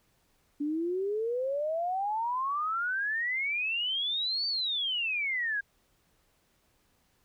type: exponential two-way sweep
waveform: sine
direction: up then down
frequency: 285.6 to 4610 to 1603 Hz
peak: -28 dBFS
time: 0.6-5.61 s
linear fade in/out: 10 ms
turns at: 4.47 s
effects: pink hiss -70 dBFS RMS until 7.24 s